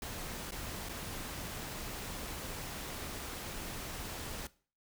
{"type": "noise with dropouts", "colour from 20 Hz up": "pink", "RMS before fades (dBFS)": -42, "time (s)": [0.02, 4.47], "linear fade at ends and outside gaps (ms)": 2, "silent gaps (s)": [[0.509, 0.52], [0.888, 0.893]], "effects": ["noise-tail reverb RT60 0.4 s tail -19 dB re dry"]}